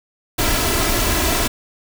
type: noise with comb filter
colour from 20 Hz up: pink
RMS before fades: -18 dBFS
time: 0.38-1.48 s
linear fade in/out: 10 ms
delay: 3 ms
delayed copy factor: +0.6
effects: none